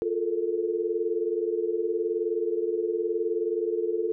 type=tone cluster; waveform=sine; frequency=350.4 / 432.7 / 451.8 Hz; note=F4 / A4 / A4; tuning=+6 / -29 / +46 cents; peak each=-29 dBFS; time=0.02-4.12 s; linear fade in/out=0 ms; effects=none